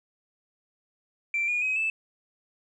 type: tone with pitch steps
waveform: sine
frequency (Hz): 2349 / 2439 / 2532 / 2629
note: D7 / D#7 / D#7 / E7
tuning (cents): 0 / -35 / +30 / -5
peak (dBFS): -23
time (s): 1.34-1.9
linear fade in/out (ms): 2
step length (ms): 140
effects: tanh soft clip ceiling -20 dBFS